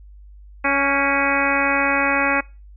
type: harmonic tone with a mistuned harmonic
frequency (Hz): 278.9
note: C#4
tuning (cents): +11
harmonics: 1 / 2 / 3 / 4 / 5 / 6 / 7 / 8 / 9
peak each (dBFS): -25 / -25 / -25 / -25 / -25 / -25 / -25 / -25 / -25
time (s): 0.64-2.41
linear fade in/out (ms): 10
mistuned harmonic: 6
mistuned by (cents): -31
effects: noise-tail reverb RT60 0.3 s tail -23 dB re dry + added 50 Hz sine -40 dBFS peak until 2.76 s